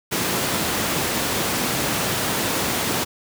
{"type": "high-pass noise", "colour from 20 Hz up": "pink", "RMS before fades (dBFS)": -23, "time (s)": [0.11, 3.05], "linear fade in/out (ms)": 20, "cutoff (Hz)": 130, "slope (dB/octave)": 12, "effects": []}